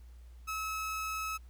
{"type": "tone", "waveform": "30% pulse", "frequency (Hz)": 1292, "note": "E6", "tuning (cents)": -35, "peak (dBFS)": -32, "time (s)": [0.47, 1.38], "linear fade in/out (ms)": 20, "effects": ["added 60 Hz sine -49 dBFS peak until 1.49 s", "pink hiss -69 dBFS RMS until 1.49 s"]}